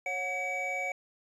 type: tone cluster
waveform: triangle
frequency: 550 / 731 / 2276 Hz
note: C#5 / F#5 / C#7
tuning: -14 / -21 / +45 cents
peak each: -37 / -35 / -31 dBFS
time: 0.06-0.92 s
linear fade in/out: 2 ms
effects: resampled to 24000 Hz